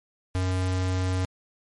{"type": "tone", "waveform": "square", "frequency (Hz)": 92.5, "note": "F#2", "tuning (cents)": 0, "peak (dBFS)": -24, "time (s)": [0.35, 1.25], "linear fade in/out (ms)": 0, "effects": ["MP3 48 kbps"]}